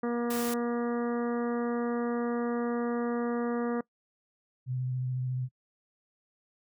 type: harmonic tone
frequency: 238.1 Hz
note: A#3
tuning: 37 cents sharp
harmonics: 1 / 2 / 3 / 4 / 5 / 6 / 7 / 8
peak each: -30 / -32 / -41 / -44 / -41 / -47 / -48 / -50 dBFS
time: 0.03-3.81 s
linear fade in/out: 5 ms
type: noise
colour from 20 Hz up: white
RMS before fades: -38 dBFS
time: 0.3-0.54 s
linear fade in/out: 5 ms
type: tone with vibrato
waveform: sine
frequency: 127.6 Hz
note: C3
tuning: 43 cents flat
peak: -29 dBFS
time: 4.66-5.49 s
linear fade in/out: 50 ms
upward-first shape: sine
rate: 14 Hz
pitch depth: 20 cents each way
effects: noise-tail reverb RT60 0.1 s tail -23 dB re dry